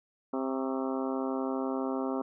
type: harmonic tone with a mistuned harmonic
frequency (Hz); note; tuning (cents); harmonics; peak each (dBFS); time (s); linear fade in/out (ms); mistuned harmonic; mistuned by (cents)
132.3; C3; +20; 2 / 3 / 4 / 5 / 6 / 7 / 8 / 9 / 10; -32 / -36 / -38 / -40 / -42 / -43 / -44 / -45 / -46; 0.33-2.22; 5; 8; +66
effects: none